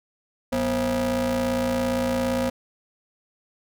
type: ring-modulated tone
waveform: 40% pulse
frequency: 143.7 Hz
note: D3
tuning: 37 cents flat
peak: -18 dBFS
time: 0.52-2.5 s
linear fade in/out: 10 ms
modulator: 388 Hz
effects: none